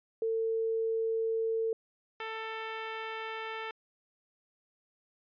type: tone pair in turn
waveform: sine / 10% pulse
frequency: 450 / 444.1 Hz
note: A4 / A4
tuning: +39 / +16 cents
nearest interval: unison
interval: 23 cents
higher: first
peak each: -28 dBFS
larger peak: neither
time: 0.22-1.73 / 2.2-3.71 s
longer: neither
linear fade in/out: 2 ms
effects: resampled to 11025 Hz